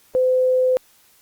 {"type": "tone", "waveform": "sine", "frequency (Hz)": 511, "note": "C5", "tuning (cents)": -41, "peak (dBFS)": -14, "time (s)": [0.15, 0.77], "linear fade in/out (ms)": 0, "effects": ["white hiss -55 dBFS RMS until 1.21 s", "Opus 48 kbps"]}